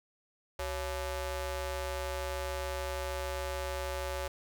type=ring-modulated tone; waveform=sawtooth; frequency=311.1 Hz; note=D#4; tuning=in tune; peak=-27 dBFS; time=0.59-4.28 s; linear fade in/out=5 ms; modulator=245 Hz; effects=10-bit